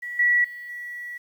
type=tone with level steps; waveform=sine; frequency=1941 Hz; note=B6; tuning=31 cents flat; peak=-30 / -16 / -35 / -32 dBFS; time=0.02-1.18 s; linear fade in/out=10 ms; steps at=0.19 / 0.44 / 0.69 s; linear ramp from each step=5 ms; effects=9-bit